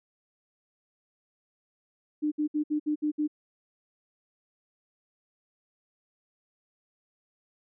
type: tone bursts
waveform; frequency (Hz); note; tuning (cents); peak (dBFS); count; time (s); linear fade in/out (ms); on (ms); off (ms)
sine; 300.8; D4; +42; -24; 7; 2.22-3.278; 20; 98; 62
effects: none